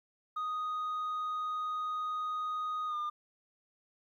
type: tone with pitch glide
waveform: sine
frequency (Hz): 1244.5 to 1206.3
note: D#6 to D6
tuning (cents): 0 to +46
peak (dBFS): -30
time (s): 0.36-3.1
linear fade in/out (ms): 10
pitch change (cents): -54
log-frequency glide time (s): 2.87-2.96
effects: tanh soft clip ceiling -32 dBFS + 12-bit